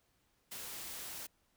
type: noise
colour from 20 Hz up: white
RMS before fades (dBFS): -45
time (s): 0.51-1.27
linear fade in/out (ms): 10
effects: pink hiss -75 dBFS RMS until 1.56 s